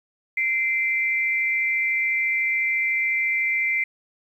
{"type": "tone pair together", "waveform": "sine", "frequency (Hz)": [2076, 2342], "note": ["C7", "D7"], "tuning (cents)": [-14, -5], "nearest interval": "major second", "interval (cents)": 209, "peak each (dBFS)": [-21, -26], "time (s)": [0.37, 3.84], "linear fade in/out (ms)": 5, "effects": ["9-bit"]}